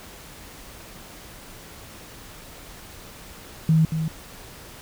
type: tone with echo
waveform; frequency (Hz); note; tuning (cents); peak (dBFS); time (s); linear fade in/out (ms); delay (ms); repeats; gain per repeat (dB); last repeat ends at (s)
sine; 159.6; D#3; +44; -14; 3.69-3.85; 2; 230; 1; -8; 4.08
effects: pink hiss -43 dBFS RMS until 4.81 s